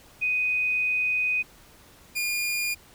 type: tone pair in turn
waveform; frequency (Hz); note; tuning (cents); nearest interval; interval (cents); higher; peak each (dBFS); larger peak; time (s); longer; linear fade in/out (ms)
sine / sawtooth; 2496 / 2422; D#7 / D#7; +5 / -47; minor second; 52; first; -22; neither; 0.21-1.43 / 2.15-2.75; first; 20
effects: pink hiss -53 dBFS RMS until 2.94 s